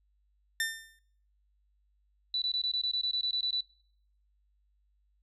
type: tone with exponential decay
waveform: sawtooth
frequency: 1800 Hz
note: A6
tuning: 39 cents sharp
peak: -23 dBFS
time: 0.6-0.99 s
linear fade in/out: 2 ms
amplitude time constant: 84 ms
type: tone bursts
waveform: sine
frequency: 3967 Hz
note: B7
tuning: 7 cents sharp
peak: -28 dBFS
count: 13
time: 2.34-3.607 s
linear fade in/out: 2 ms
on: 79 ms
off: 20 ms
effects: noise-tail reverb RT60 0.7 s tail -24 dB re dry + added 50 Hz sine -68 dBFS peak until 5.22 s